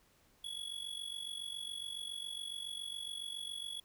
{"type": "tone with amplitude modulation", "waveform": "square", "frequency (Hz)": 3370, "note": "G#7", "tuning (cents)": 25, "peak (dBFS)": -38, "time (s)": [0.44, 3.8], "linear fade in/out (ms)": 5, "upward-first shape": "sine", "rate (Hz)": 47.2, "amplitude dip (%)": 75, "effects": ["pink hiss -69 dBFS RMS until 3.84 s"]}